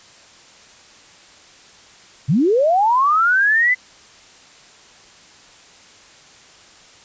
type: linear sweep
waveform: sine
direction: up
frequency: 115.5 to 2041 Hz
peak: -12 dBFS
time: 2.28-3.75 s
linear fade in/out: 20 ms
effects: white hiss -46 dBFS RMS until 7.04 s + resampled to 16000 Hz